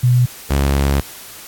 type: tone pair in turn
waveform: sine / sawtooth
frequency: 123.8 / 69.48 Hz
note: B2 / C#2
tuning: +5 / +5 cents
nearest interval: minor seventh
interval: 1000 cents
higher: first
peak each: -9 dBFS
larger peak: neither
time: 0.03-0.26 / 0.5-1.01 s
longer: second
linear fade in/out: 10 ms
effects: white hiss -36 dBFS RMS until 1.47 s + AAC 64 kbps